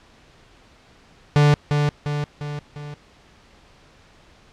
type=tone with echo; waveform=45% pulse; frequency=146.83 Hz; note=D3; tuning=in tune; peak=-12 dBFS; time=1.36-1.54 s; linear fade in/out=0 ms; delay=350 ms; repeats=4; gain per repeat=-5 dB; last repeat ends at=2.94 s; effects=pink hiss -52 dBFS RMS until 4.52 s + low-pass 5000 Hz 12 dB/octave